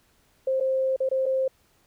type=tone with dropouts; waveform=sine; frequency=527 Hz; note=C5; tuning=12 cents sharp; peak=-21 dBFS; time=0.47-1.48 s; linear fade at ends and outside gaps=5 ms; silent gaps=0.601-0.607 / 0.963-1.003 / 1.09-1.113 / 1.258-1.262 s; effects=pink hiss -64 dBFS RMS until 1.86 s